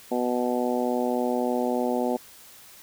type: harmonic tone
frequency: 123.47 Hz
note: B2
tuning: in tune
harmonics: 2 / 3 / 4 / 5 / 6 / 7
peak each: -27 / -30 / -29 / -31 / -32 / -34 dBFS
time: 0.11-2.17 s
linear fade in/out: 10 ms
effects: white hiss -49 dBFS RMS until 2.82 s